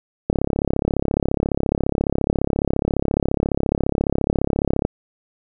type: click train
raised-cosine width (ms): 2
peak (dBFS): -5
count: 158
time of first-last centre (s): 0.3-4.851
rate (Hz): 34.5
effects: none